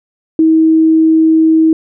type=tone; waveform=sine; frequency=320 Hz; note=D#4; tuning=49 cents sharp; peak=-5 dBFS; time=0.39-1.73 s; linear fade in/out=2 ms; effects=none